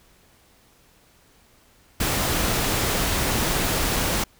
pink noise, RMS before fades -23 dBFS, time 2-4.24 s, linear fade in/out 5 ms, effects pink hiss -57 dBFS RMS until 4.39 s

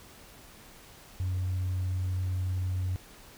sine tone, 92.1 Hz, F#2, 7 cents flat, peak -26 dBFS, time 1.2-2.96 s, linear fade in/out 0 ms, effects tanh soft clip ceiling -25 dBFS + pink hiss -52 dBFS RMS until 3.37 s

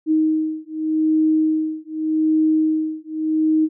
sine beating tone pair, 313 / 313.84 Hz, D#4 / D#4, +10 / +15 cents, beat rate 0.84 Hz, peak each -19 dBFS, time 0.06-3.69 s, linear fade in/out 50 ms, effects none

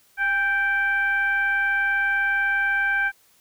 sine tone with frequency modulation, 1568 Hz, G6, in tune, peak -19 dBFS, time 0.17-3.12 s, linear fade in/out 50 ms, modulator 765 Hz, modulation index 0.58, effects white hiss -59 dBFS RMS until 3.4 s

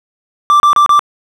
triangle tone bursts, 1174.7 Hz, D6, in tune, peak -3 dBFS, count 4, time 0.5-0.993 s, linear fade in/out 0 ms, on 100 ms, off 31 ms, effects none

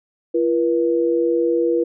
sine tone pair together, 340.6 / 481.6 Hz, F4 / B4, -43 / -44 cents, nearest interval tritone, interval 599 cents, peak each -18 dBFS, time 0.34-1.84 s, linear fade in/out 10 ms, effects none

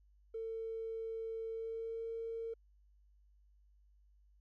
triangle tone with pitch glide, 450 to 455.8 Hz, A4 to A#4, +39 to -39 cents, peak -35 dBFS, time 0.34-2.54 s, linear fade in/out 10 ms, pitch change +22 cents, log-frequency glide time 1.51-2.07 s, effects tanh soft clip ceiling -37 dBFS + added 50 Hz sine -64 dBFS peak until 4.4 s

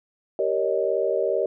sine chord, Eb dominant seventh, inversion first, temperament just, 388.9 / 466.7 / 560 / 622.3 Hz, G4 / Bb4 / Db5 / Eb5, -14 / +2 / +18 / 0 cents, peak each -26 dBFS, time 0.39-1.46 s, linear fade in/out 2 ms, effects none

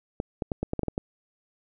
clicks, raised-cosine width 2 ms, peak -14 dBFS, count 9, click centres 0.201 / 0.422 / 0.518 / 0.63 / 0.734 / 0.793 / 0.833 / 0.883 / 0.979 s, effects none

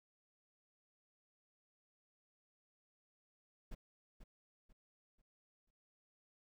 brown noise with echo, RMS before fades -45 dBFS, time 3.71-3.75 s, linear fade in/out 10 ms, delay 490 ms, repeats 4, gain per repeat -9 dB, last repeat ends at 5.71 s, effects none

